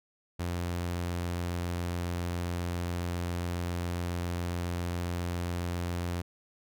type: tone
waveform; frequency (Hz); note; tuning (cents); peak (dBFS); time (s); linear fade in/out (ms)
sawtooth; 87.31; F2; 0; -27; 0.39-6.22; 10
effects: none